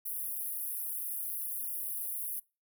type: high-pass noise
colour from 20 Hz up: pink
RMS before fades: -37 dBFS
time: 0.05-2.4 s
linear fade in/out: 10 ms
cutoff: 10000 Hz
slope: 96 dB/octave
effects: noise-tail reverb RT60 0.3 s tail -25 dB re dry